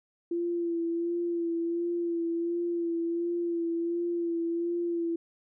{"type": "tone with vibrato", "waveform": "sine", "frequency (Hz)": 340, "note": "F4", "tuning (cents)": -46, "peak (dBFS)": -27, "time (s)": [0.31, 5.16], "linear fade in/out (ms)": 5, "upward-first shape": "sine", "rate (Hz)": 1.4, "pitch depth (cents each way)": 27, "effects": []}